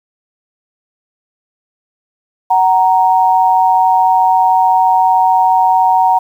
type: tone pair together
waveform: sine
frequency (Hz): 749.3 / 932.3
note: F#5 / A#5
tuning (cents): +22 / 0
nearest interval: major third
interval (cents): 378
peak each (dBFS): -10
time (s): 2.5-6.19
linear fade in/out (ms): 10
effects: 7-bit